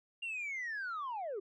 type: linear sweep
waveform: sine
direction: down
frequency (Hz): 2809 to 365.2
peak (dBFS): -35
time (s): 0.22-1.4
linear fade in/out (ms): 10
effects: tanh soft clip ceiling -35 dBFS